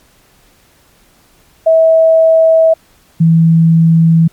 sine tone pair in turn, 648 / 164.07 Hz, E5 / E3, -30 / -8 cents, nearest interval 2 octaves, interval 2378 cents, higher first, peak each -4 dBFS, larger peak neither, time 1.66-2.74 / 3.2-4.28 s, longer neither, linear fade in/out 10 ms, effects pink hiss -49 dBFS RMS until 4.32 s + MP3 96 kbps

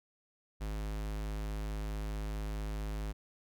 square tone, 52.3 Hz, G#1, 13 cents sharp, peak -36 dBFS, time 0.6-3.13 s, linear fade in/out 20 ms, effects none

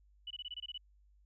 sine tone bursts, 2960 Hz, F#7, in tune, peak -40 dBFS, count 9, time 0.27-0.778 s, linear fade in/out 5 ms, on 36 ms, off 23 ms, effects added 50 Hz sine -63 dBFS peak until 1.25 s

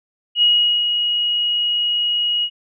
sine tone with ADSR envelope, 2895 Hz, F#7, 38 cents flat, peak -10 dBFS, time 0.35-2.5 s, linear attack 72 ms, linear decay 410 ms, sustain -6 dB, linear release 64 ms, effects none

